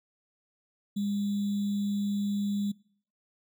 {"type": "tone with sample-and-hold", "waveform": "sine", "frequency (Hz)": 202.9, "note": "G#3", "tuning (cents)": -40, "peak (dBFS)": -27, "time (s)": [0.96, 2.72], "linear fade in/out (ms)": 10, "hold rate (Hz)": 3675, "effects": ["noise-tail reverb RT60 0.6 s tail -24 dB re dry"]}